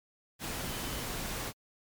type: tone in noise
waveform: sine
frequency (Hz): 3043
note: F#7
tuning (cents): +48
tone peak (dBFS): -48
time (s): 0.63-1.04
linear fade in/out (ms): 50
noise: pink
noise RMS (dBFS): -37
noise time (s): 0.39-1.53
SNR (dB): -14
effects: MP3 96 kbps